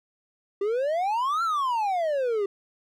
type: exponential two-way sweep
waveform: triangle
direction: up then down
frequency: 387.6 to 1389 to 387.6 Hz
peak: -21 dBFS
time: 0.61-2.46 s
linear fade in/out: 5 ms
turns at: 1.43 s
effects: none